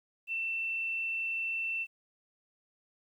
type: tone with frequency modulation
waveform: sine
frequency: 2682 Hz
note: E7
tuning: 29 cents sharp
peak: -31 dBFS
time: 0.27-1.87 s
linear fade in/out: 50 ms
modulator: 25.4 Hz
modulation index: 0.34
effects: 11-bit